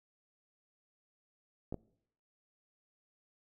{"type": "clicks", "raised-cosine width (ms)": 2, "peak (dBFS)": -25, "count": 2, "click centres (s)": [1.725, 1.743], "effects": ["noise-tail reverb RT60 0.7 s tail -23 dB re dry"]}